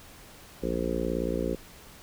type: harmonic tone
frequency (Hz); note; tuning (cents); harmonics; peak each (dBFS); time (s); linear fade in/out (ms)
58.27; A#1; 0; 1 / 3 / 4 / 5 / 6 / 7 / 8 / 9; -35 / -35 / -35 / -35 / -35 / -35 / -35 / -35; 0.62-1.56; 20
effects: pink hiss -50 dBFS RMS until 2.02 s